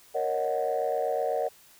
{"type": "chord", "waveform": "sine", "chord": "D# minor seventh", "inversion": "second", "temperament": "equal", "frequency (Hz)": [466.2, 554.4, 622.3, 740], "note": ["A#4", "C#5", "D#5", "F#5"], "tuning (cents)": [0, 0, 0, 0], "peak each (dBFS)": -30, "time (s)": [0.14, 1.49], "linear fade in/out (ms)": 20, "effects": ["tanh soft clip ceiling -18 dBFS", "white hiss -56 dBFS RMS until 1.79 s"]}